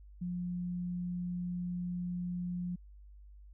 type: tone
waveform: sine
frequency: 177.5 Hz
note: F3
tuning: 28 cents sharp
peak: -34 dBFS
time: 0.21-2.76 s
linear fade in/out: 10 ms
effects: added 50 Hz sine -51 dBFS peak until 3.53 s